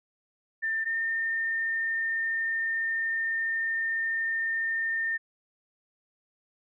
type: tone pair in turn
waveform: sine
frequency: 1791 / 1813.9 Hz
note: A6 / A#6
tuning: +30 / -48 cents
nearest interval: unison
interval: 22 cents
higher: second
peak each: -26 dBFS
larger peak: neither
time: 0.62-0.85 / 0.85-5.18 s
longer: second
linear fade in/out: 20 ms
effects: none